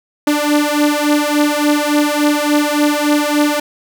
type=beating tone pair; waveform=sawtooth; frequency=293.7 / 297.2 Hz; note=D4 / D4; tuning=0 / +21 cents; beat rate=3.5 Hz; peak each=-11 dBFS; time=0.27-3.6 s; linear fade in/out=5 ms; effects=none